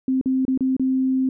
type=tone with dropouts; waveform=sine; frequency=261.6 Hz; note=C4; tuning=in tune; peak=-17 dBFS; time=0.08-1.29 s; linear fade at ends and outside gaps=2 ms; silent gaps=0.213-0.258 / 0.452-0.48 / 0.576-0.607 / 0.766-0.796 s; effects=none